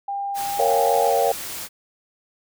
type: tone with pitch glide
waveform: sine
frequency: 799 to 831 Hz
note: G5 to G#5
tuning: +33 to +1 cents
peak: -24 dBFS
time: 0.08-1.1 s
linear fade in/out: 5 ms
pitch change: +68 cents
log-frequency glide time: 0.5-0.8 s
type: noise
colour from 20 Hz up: white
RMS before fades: -32 dBFS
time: 0.34-1.69 s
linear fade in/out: 50 ms
type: chord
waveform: sine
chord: G half-diminished seventh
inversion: first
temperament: equal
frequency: 466.2 / 554.4 / 698.5 / 784 Hz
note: Bb4 / Db5 / F5 / G5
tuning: 0 / 0 / 0 / 0 cents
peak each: -22 dBFS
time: 0.59-1.32 s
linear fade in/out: 5 ms
effects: none